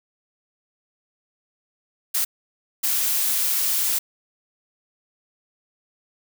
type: noise bursts at uneven times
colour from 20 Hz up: blue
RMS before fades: -22 dBFS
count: 2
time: 2.14-2.25 / 2.83-3.99 s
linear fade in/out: 10 ms
effects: none